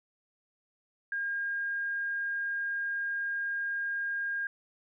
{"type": "tone", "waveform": "sine", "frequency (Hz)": 1616, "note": "G#6", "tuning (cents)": -48, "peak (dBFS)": -30, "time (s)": [1.12, 4.47], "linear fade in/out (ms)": 2, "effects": []}